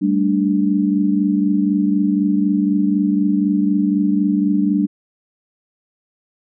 sine chord, G suspended second, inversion none, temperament equal, 196 / 220 / 293.7 Hz, G3 / A3 / D4, 0 / 0 / 0 cents, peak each -17 / -21 / -17 dBFS, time 0.01-4.87 s, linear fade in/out 20 ms, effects none

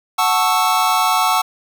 square chord, F# minor seventh, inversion none, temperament equal, 740 / 880 / 1108.7 / 1318.5 Hz, F#5 / A5 / C#6 / E6, 0 / 0 / 0 / 0 cents, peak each -20 dBFS, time 0.18-1.42 s, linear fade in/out 10 ms, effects none

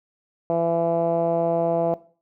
10% pulse tone with low-pass filter, 167.8 Hz, E3, 31 cents sharp, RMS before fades -22 dBFS, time 0.5-1.94 s, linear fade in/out 0 ms, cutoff 640 Hz, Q 3.5, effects noise-tail reverb RT60 0.4 s tail -18 dB re dry

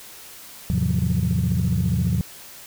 sine tone cluster, 82 / 106.7 / 131 / 168.9 / 183.5 Hz, E2 / G#2 / C3 / E3 / F#3, -9 / +47 / +2 / +42 / -14 cents, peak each -24 dBFS, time 0.7-2.21 s, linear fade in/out 0 ms, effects tanh soft clip ceiling -12 dBFS + white hiss -42 dBFS RMS until 2.66 s

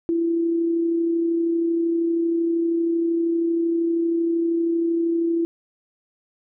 sine tone with amplitude modulation, 335 Hz, E4, 28 cents sharp, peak -17 dBFS, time 0.09-5.45 s, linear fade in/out 0 ms, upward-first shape sine, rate 32.8 Hz, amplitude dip 30%, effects none

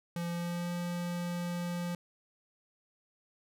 square tone with pitch glide, 171.6 to 174.6 Hz, F3 to F3, -30 to 0 cents, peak -34 dBFS, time 0.16-1.95 s, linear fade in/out 2 ms, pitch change +30 cents, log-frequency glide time 0.29-0.71 s, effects none

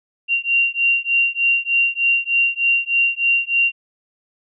sine beating tone pair, 2762 / 2765.3 Hz, F7 / F7, -20 / -18 cents, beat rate 3.3 Hz, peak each -18 dBFS, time 0.28-3.72 s, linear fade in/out 50 ms, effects none

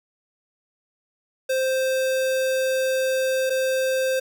square tone pair in turn, 523.3 / 523.3 Hz, C5 / C5, 0 / 0 cents, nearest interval unison, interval 0 cents, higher neither, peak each -21 / -21 dBFS, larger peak neither, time 1.49-3.5 / 3.5-4.2 s, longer first, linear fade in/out 10 ms, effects 8-bit

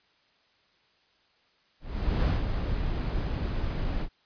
brown noise with ADSR envelope, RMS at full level -23 dBFS, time 1.8-4.09 s, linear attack 460 ms, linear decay 170 ms, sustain -6 dB, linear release 76 ms, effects white hiss -66 dBFS RMS until 4.25 s + resampled to 11025 Hz

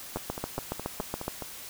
two click trains, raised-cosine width 1 ms, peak -21 / -16 dBFS, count 7 / 9, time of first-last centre 0.17-1.423 / 0.16-1.28 s, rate 4.79 / 7.14 Hz, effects white hiss -43 dBFS RMS until 1.69 s

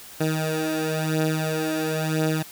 15% pulse beating tone pair, 156.5 / 157.48 Hz, D#3 / D#3, +10 / +21 cents, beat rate 0.98 Hz, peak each -21 / -18 dBFS, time 0.2-2.43 s, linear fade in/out 10 ms, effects white hiss -43 dBFS RMS until 2.51 s

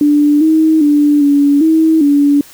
sine tone with pitch steps, 293.7 / 316.5 / 293.1 / 285.3 / 319.9 / 286.6 Hz, D4 / D#4 / D4 / C#4 / D#4 / D4, 0 / +30 / -3 / +50 / +48 / -42 cents, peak -6 dBFS, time 0.01-2.41 s, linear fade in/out 2 ms, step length 400 ms, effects white hiss -39 dBFS RMS until 2.53 s

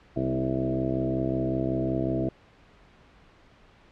harmonic tone with a mistuned harmonic, 65.41 Hz, C2, in tune, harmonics 1 / 2 / 3 / 4 / 5 / 6 / 7 / 8 / 9 / 10, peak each -38 / -31 / -36 / -32 / -29 / -35 / -40 / -41 / -41 / -33 dBFS, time 0.16-2.29 s, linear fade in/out 5 ms, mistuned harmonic 4, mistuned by -18 cents, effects pink hiss -56 dBFS RMS until 3.91 s + low-pass 3000 Hz 12 dB/octave

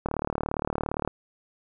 click train, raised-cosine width 1 ms, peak -13 dBFS, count 39, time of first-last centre 0.06-1.076 s, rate 37.4 Hz, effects none

